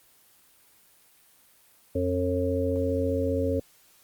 harmonic tone with a mistuned harmonic, 90 Hz, F#2, 47 cents flat, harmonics 1 / 3 / 5 / 6, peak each -29 / -29 / -29 / -29 dBFS, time 1.95-3.6 s, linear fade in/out 5 ms, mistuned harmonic 6, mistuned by +16 cents, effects white hiss -59 dBFS RMS until 4.03 s + Opus 24 kbps

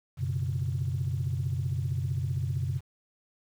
sine chord, F# suspended fourth, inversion none, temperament just, 92.5 / 123.33 / 138.75 Hz, F#2 / B2 / C#3, 0 / -2 / +2 cents, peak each -31 dBFS, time 0.17-2.81 s, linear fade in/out 50 ms, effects tanh soft clip ceiling -20 dBFS + 9-bit

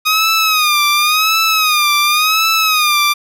15% pulse tone with vibrato, 1244.5 Hz, D#6, in tune, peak -4 dBFS, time 0.05-3.14 s, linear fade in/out 20 ms, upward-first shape sine, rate 0.92 Hz, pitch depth 97 cents each way, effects none

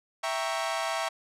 sawtooth chord, E diminished seventh, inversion none, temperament equal, 659.3 / 784 / 932.3 / 1108.7 Hz, E5 / G5 / Bb5 / Db6, 0 / 0 / 0 / 0 cents, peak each -28 / -31 / -32 / -31 dBFS, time 0.23-1.09 s, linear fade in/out 10 ms, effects low-pass 9000 Hz 12 dB/octave

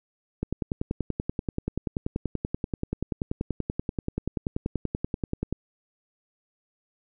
click train, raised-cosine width 3 ms, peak -14 dBFS, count 54, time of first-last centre 0.43-5.526 s, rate 10.4 Hz, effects none

